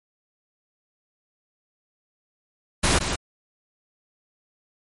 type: noise with echo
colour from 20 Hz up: pink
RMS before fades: -19 dBFS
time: 2.83-2.99 s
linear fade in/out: 10 ms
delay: 170 ms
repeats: 1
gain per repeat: -7 dB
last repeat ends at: 3.16 s
effects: MP3 48 kbps